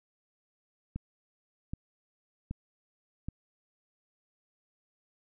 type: click train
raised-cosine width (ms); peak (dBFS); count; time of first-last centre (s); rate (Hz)
5; -23; 4; 0.96-3.286; 1.29
effects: none